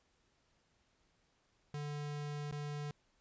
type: tone with dropouts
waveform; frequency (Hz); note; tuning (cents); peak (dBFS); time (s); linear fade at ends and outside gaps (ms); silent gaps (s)
square; 146.83; D3; 0; -40; 1.74-2.91; 2; 2.513-2.523
effects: pink hiss -75 dBFS RMS until 3.2 s + resampled to 16000 Hz